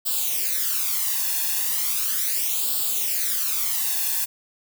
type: noise with flanger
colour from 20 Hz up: blue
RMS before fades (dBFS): -24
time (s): 0.05-4.26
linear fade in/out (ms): 20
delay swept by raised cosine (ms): 0.24 to 1.15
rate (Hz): 0.37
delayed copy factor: +0.75
effects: none